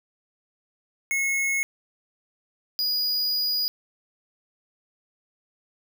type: tone pair in turn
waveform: square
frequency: 2179 / 4909 Hz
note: C#7 / D#8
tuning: -30 / -24 cents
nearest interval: octave + major second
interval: 1406 cents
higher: second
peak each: -23 dBFS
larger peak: neither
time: 1.11-1.63 / 2.79-3.68 s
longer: second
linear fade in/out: 0 ms
effects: none